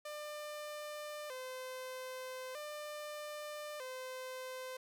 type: tone with vibrato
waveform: sawtooth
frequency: 554.4 Hz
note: C#5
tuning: in tune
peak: -39 dBFS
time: 0.05-4.77 s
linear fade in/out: 5 ms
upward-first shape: square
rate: 0.4 Hz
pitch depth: 130 cents each way
effects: none